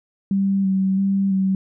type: tone with vibrato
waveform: sine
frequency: 193.5 Hz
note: G3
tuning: 22 cents flat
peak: -16 dBFS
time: 0.31-1.55 s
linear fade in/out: 2 ms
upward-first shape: square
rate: 1.5 Hz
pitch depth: 20 cents each way
effects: none